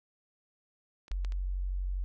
clicks, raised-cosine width 0.2 ms, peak -36 / -28 / -27 / -32 dBFS, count 4, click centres 1.081 / 1.116 / 1.248 / 1.322 s
sine tone, 46.21 Hz, F#1, 1 cent flat, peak -30 dBFS, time 1.11-2.04 s, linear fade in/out 0 ms
effects none

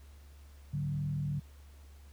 sine tone with frequency modulation, 145.8 Hz, D3, 12 cents flat, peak -31 dBFS, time 0.73-1.4 s, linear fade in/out 10 ms, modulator 42 Hz, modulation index 0.65, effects added 71 Hz sine -51 dBFS peak until 2.12 s + pink hiss -64 dBFS RMS until 2.12 s

